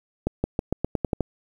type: accelerating click train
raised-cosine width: 2 ms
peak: -9 dBFS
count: 9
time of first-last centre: 0.27-1.207 s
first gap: 170 ms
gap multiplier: 0.89
effects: 8-bit